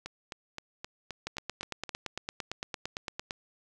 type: two click trains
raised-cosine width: 0.2 ms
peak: -17 / -21 dBFS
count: 19 / 8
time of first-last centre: 1.27-3.309 / 0.06-1.892 s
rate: 8.83 / 3.82 Hz
effects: none